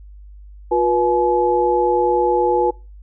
sine tone cluster, 356.5 / 485.8 / 852 Hz, F4 / B4 / G#5, +36 / -29 / +44 cents, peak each -18 dBFS, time 0.71-2.71 s, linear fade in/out 10 ms, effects noise-tail reverb RT60 0.3 s tail -23 dB re dry + added 50 Hz sine -37 dBFS peak until 3.02 s

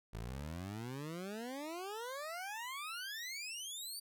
20% pulse exponential sweep, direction up, 51.91 to 4699 Hz, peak -37 dBFS, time 0.13-4 s, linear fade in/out 10 ms, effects none

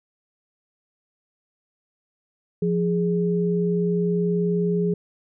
sine tone pair together, 174.61 / 415.3 Hz, F3 / G#4, 0 / 0 cents, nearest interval octave + minor third, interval 1500 cents, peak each -21 / -23 dBFS, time 2.62-4.94 s, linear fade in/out 5 ms, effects none

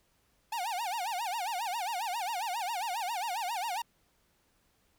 45% pulse tone with vibrato, 820 Hz, G#5, 22 cents flat, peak -32 dBFS, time 0.52-3.82 s, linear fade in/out 5 ms, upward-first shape sine, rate 7.4 Hz, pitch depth 260 cents each way, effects pink hiss -71 dBFS RMS until 4.98 s

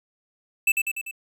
square tone with echo, 2637 Hz, E7, in tune, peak -17 dBFS, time 0.67-0.72 s, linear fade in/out 5 ms, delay 98 ms, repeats 4, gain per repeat -4 dB, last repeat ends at 1.112 s, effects none

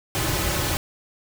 pink noise with comb filter, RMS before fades -24 dBFS, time 0.15-0.77 s, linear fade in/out 0 ms, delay 4.3 ms, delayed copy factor -0.55, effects none

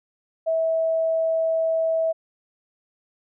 sine tone, 650 Hz, E5, 24 cents flat, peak -19 dBFS, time 0.46-2.13 s, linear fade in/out 20 ms, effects none

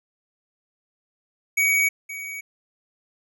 square tone with echo, 2257 Hz, C#7, 31 cents sharp, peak -18 dBFS, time 1.57-1.89 s, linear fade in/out 10 ms, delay 520 ms, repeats 1, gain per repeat -14 dB, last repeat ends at 2.41 s, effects none

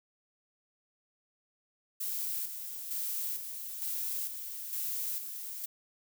violet noise with tremolo, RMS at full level -35 dBFS, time 2-5.66 s, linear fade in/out 10 ms, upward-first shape square, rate 1.1 Hz, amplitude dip 50%, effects none

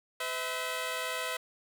10% pulse tone pair together, 506 / 647.4 Hz, B4 / E5, +42 / -31 cents, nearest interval major third, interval 427 cents, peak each -27 dBFS, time 0.2-1.37 s, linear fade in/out 5 ms, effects none

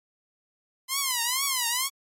5% pulse tone with vibrato, 1021 Hz, C6, 43 cents flat, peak -13 dBFS, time 0.88-1.9 s, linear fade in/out 50 ms, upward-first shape triangle, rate 2.2 Hz, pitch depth 190 cents each way, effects AAC 48 kbps

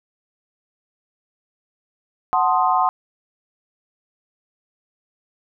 sine chord, F# diminished seventh, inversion none, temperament equal, 740 / 880 / 1046.5 / 1244.5 Hz, F#5 / A5 / C6 / Eb6, 0 / 0 / 0 / 0 cents, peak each -19 / -22 / -19 / -23 dBFS, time 2.33-2.89 s, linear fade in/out 0 ms, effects none

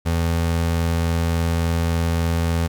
square tone pair together, 83.5 / 167 Hz, E2 / E3, +23 / +23 cents, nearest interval octave, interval 1200 cents, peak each -20 / -25 dBFS, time 0.05-2.68 s, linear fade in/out 20 ms, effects none

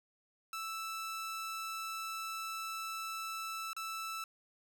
sawtooth tone with dropouts, 1320 Hz, E6, 2 cents sharp, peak -35 dBFS, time 0.53-4.24 s, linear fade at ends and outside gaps 2 ms, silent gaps 3.732-3.765 s, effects none

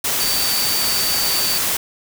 sine tone in noise, 4588 Hz, D8, 41 cents flat, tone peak -21 dBFS, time 0.2-1.58 s, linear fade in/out 5 ms, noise white, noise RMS -20 dBFS, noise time 0.04-1.77 s, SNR -4 dB, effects none

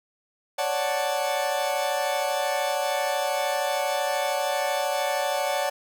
40% pulse chord, D major seventh, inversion third, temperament equal, 554.4 / 587.3 / 740 / 880 Hz, C#5 / D5 / F#5 / A5, 0 / 0 / 0 / 0 cents, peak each -29 / -28 / -28 / -30 dBFS, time 0.58-5.7 s, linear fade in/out 10 ms, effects none

